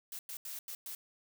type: noise bursts at uneven times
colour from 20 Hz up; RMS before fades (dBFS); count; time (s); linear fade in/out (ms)
blue; -43; 5; 0.12-0.19 / 0.29-0.37 / 0.45-0.59 / 0.68-0.75 / 0.86-0.95; 2
effects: none